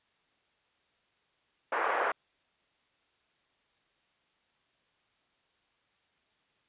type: band-pass noise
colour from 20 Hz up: white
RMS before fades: -30 dBFS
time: 1.72-2.12 s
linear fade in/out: 5 ms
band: 450 to 1600 Hz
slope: 24 dB/octave
effects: white hiss -72 dBFS RMS until 6.68 s + resampled to 8000 Hz